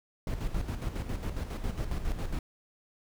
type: noise with tremolo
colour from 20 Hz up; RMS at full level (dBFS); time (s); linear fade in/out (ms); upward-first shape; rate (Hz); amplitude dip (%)
brown; -31; 0.27-2.39; 2; square; 7.3; 55
effects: none